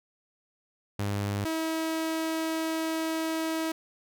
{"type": "tone pair in turn", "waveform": "sawtooth", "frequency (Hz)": [101.4, 321.9], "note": ["G#2", "E4"], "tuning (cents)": [-41, -41], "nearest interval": "octave + minor sixth", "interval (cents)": 2000, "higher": "second", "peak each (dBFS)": -24, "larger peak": "neither", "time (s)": [[0.99, 1.45], [1.45, 3.72]], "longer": "second", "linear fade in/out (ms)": 5, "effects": []}